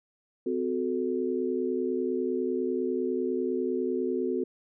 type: chord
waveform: sine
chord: F# diminished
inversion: second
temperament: equal with one note detuned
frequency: 255.7 / 370 / 440 Hz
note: C4 / F#4 / A4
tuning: -40 / 0 / 0 cents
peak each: -31 / -29 / -32 dBFS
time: 0.46-4.44 s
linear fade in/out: 5 ms
effects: none